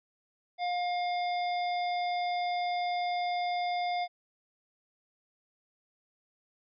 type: harmonic tone with a mistuned harmonic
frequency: 710 Hz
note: F5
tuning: 28 cents sharp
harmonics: 1 / 3 / 5 / 7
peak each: -29 / -39 / -43 / -46 dBFS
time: 0.58-4.08 s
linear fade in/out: 50 ms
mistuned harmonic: 7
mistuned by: -23 cents
effects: none